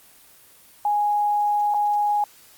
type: tone with dropouts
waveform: sine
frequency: 829 Hz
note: G#5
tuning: 3 cents flat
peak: -18 dBFS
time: 0.85-2.24 s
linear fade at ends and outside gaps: 2 ms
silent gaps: 1.74-1.744 s
effects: white hiss -51 dBFS RMS until 2.57 s + Opus 24 kbps